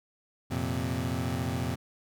25% pulse chord, F suspended fourth, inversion none, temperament equal, 87.31 / 116.54 / 130.81 Hz, F2 / Bb2 / C3, 0 / 0 / 0 cents, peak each -30 dBFS, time 0.5-1.76 s, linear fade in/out 20 ms, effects none

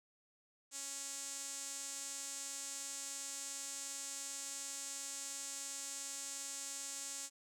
sawtooth tone with band-pass filter, 277.2 Hz, C#4, in tune, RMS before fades -45 dBFS, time 0.71-7.3 s, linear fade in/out 50 ms, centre 7500 Hz, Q 3.6, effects none

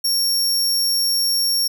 sawtooth tone, 5520 Hz, F8, 21 cents flat, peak -14 dBFS, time 0.04-1.68 s, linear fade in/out 10 ms, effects none

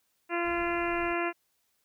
harmonic tone, 343.9 Hz, F4, 27 cents flat, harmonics 1 / 2 / 3 / 4 / 5 / 6 / 7 / 8, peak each -31 / -34 / -36 / -37 / -38 / -39 / -39 / -40 dBFS, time 0.29-1.33 s, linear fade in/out 50 ms
brown noise, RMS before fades -48 dBFS, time 0.44-1.14 s, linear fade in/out 10 ms
effects white hiss -74 dBFS RMS until 1.84 s

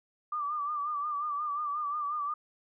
sine tone with vibrato, 1182 Hz, D6, 11 cents sharp, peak -30 dBFS, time 0.32-2.34 s, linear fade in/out 5 ms, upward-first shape sine, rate 5.6 Hz, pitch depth 60 cents each way, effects none

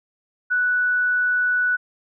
sine tone, 1480 Hz, F#6, in tune, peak -17 dBFS, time 0.5-1.77 s, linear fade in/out 20 ms, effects none

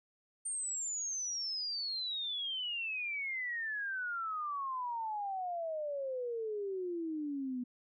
sine exponential sweep, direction down, 8870 to 243.2 Hz, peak -35 dBFS, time 0.45-7.64 s, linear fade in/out 10 ms, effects none

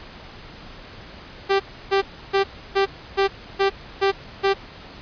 sawtooth tone bursts, 392 Hz, G4, in tune, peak -12 dBFS, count 8, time 1.49-4.54 s, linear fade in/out 20 ms, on 110 ms, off 310 ms, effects pink hiss -41 dBFS RMS until 5.01 s + resampled to 11025 Hz

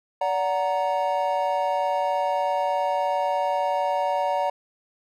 triangle chord, D augmented, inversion none, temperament equal with one note detuned, 576.6 / 740 / 932.3 Hz, D5 / F#5 / A#5, -32 / 0 / 0 cents, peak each -24 dBFS, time 0.21-4.5 s, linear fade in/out 5 ms, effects none

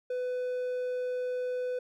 triangle tone, 500 Hz, B4, 21 cents sharp, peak -28 dBFS, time 0.1-1.79 s, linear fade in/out 5 ms, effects none

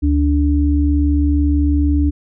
sine tone pair together, 73.1 / 291.1 Hz, D2 / D4, -7 / -15 cents, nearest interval 2 octaves, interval 2392 cents, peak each -13 / -16 dBFS, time 0.02-2.11 s, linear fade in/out 20 ms, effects none

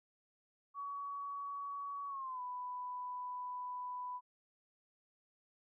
sine tone with pitch glide, 1128 to 993.4 Hz, C#6 to B5, +30 to +10 cents, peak -40 dBFS, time 0.74-4.21 s, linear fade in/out 50 ms, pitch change -220 cents, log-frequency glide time 2.08-2.41 s, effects none

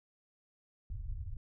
pink low-pass noise, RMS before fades -40 dBFS, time 0.9-1.37 s, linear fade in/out 2 ms, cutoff 110 Hz, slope 48 dB/octave, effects none

